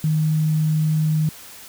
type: tone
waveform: sine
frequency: 155.56 Hz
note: D#3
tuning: in tune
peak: -16 dBFS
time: 0.04-1.29 s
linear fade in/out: 2 ms
effects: white hiss -41 dBFS RMS until 1.68 s